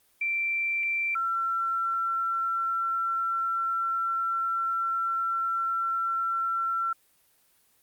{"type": "tone pair in turn", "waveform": "sine", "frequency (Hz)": [2349, 1352], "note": ["D7", "E6"], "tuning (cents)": [0, 43], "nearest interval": "minor seventh", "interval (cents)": 957, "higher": "first", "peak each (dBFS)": -25, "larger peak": "neither", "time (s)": [[0.21, 1.15], [1.15, 6.93]], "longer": "second", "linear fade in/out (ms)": 5, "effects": ["white hiss -65 dBFS RMS until 7.82 s", "Opus 24 kbps"]}